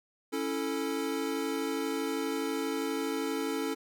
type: chord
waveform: square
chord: A major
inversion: first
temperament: equal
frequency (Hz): 277.2 / 329.6 / 440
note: C#4 / E4 / A4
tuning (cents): 0 / 0 / 0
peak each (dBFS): -35 / -37 / -35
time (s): 0.32-3.75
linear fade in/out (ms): 20
effects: none